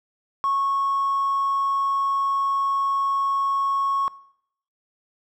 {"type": "tone with hard clipping", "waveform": "sine", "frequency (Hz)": 1100, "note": "C#6", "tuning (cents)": -14, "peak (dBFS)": -20, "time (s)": [0.44, 4.08], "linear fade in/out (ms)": 0, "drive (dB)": 1, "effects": ["noise-tail reverb RT60 0.7 s tail -21 dB re dry"]}